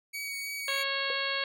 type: tone with vibrato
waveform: sawtooth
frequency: 2253 Hz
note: C#7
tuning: 28 cents sharp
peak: -31 dBFS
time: 0.13-0.84 s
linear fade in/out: 20 ms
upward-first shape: triangle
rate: 3.1 Hz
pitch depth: 16 cents each way
type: harmonic tone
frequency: 549 Hz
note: C#5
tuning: 17 cents flat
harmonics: 1 / 2 / 3 / 4 / 5 / 6 / 7 / 8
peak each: -38 / -38 / -35 / -36 / -37 / -37 / -40 / -37 dBFS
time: 0.68-1.44 s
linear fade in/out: 2 ms
type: tone with exponential decay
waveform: sine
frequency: 503 Hz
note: B4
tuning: 32 cents sharp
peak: -31 dBFS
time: 1.1-1.19 s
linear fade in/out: 1 ms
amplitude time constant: 18 ms
effects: none